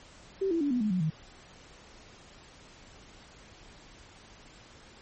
sine tone with pitch steps, 387 / 333 / 286.6 / 246.6 / 212.2 / 182.64 / 157.17 Hz, G4 / E4 / D4 / B3 / G#3 / F#3 / D#3, -22 / +18 / -42 / -2 / +38 / -22 / +18 cents, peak -25 dBFS, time 0.41-1.103 s, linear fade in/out 10 ms, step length 99 ms, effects pink hiss -53 dBFS RMS until 5.01 s + MP3 32 kbps

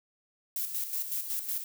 violet noise with tremolo, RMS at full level -32 dBFS, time 0.56-1.64 s, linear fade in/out 2 ms, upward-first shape square, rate 5.4 Hz, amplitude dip 55%, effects none

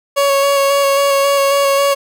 30% pulse tone with vibrato, 557 Hz, C#5, 8 cents sharp, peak -8 dBFS, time 0.16-1.95 s, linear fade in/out 20 ms, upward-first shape square, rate 3.7 Hz, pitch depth 13 cents each way, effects none

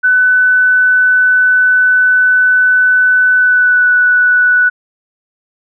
sine tone with pitch glide, 1500 to 1481.9 Hz, F#6 to F#6, +23 to +2 cents, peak -6 dBFS, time 0.03-4.7 s, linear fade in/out 20 ms, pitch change -21 cents, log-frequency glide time 3.37-3.9 s, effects none

